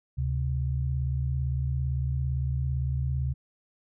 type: tone pair together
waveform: sine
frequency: 73.08 / 130.81 Hz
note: D2 / C3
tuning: -8 / 0 cents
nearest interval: minor seventh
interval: 1008 cents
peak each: -28 dBFS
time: 0.17-3.34 s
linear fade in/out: 20 ms
effects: none